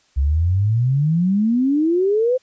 sine exponential sweep, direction up, 65.41 to 523.3 Hz, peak -14 dBFS, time 0.16-2.38 s, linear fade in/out 20 ms, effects white hiss -59 dBFS RMS until 2.42 s + resampled to 16000 Hz

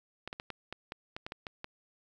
clicks, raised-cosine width 0.3 ms, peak -23 dBFS, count 11, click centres 0.276 / 0.329 / 0.399 / 0.503 / 0.726 / 0.921 / 1.165 / 1.265 / 1.321 / 1.468 / 1.644 s, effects 10-bit

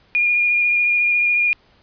sine tone with vibrato, 2426 Hz, D#7, 44 cents flat, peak -14 dBFS, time 0.15-1.53 s, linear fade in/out 0 ms, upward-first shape triangle, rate 14 Hz, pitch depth 20 cents each way, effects pink hiss -55 dBFS RMS until 1.82 s + resampled to 11025 Hz

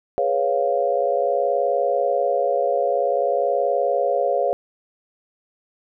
sine chord, C# dominant seventh, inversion second, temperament equal, 415.3 / 493.9 / 554.4 / 698.5 Hz, G#4 / B4 / C#5 / E#5, 0 / 0 / 0 / 0 cents, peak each -26 / -24 / -21 / -23 dBFS, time 0.18-4.53 s, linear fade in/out 0 ms, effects none

